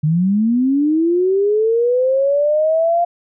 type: linear sweep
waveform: sine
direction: up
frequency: 146.83 to 698.5 Hz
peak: -12 dBFS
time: 0.03-3.05 s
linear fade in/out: 10 ms
effects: none